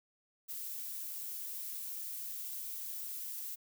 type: noise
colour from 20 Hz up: violet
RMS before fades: -42 dBFS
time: 0.48-3.56 s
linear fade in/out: 20 ms
effects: none